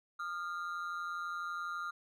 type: ring-modulated tone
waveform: triangle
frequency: 1307 Hz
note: E6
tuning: 15 cents flat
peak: -32 dBFS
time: 0.19-1.91 s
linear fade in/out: 10 ms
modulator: 86 Hz
effects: none